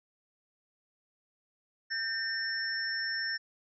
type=tone cluster; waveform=sine; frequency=1572 / 1813 / 5400 Hz; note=G6 / A#6 / E8; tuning=+4 / -49 / +41 cents; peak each=-38 / -34 / -35 dBFS; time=1.9-3.38 s; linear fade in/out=20 ms; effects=none